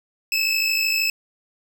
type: tone pair together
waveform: 25% pulse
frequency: 2584 / 2637 Hz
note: E7 / E7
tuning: -35 / 0 cents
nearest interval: unison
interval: 35 cents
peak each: -18 dBFS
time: 0.32-1.1 s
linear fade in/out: 2 ms
effects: none